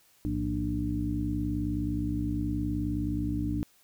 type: harmonic tone with a mistuned harmonic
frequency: 59.2 Hz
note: A#1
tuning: 27 cents sharp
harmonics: 1 / 2 / 3 / 4 / 5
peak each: -34 / -34 / -37 / -37 / -31 dBFS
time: 0.25-3.63 s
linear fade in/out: 0 ms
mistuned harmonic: 2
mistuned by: -140 cents
effects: white hiss -63 dBFS RMS until 3.83 s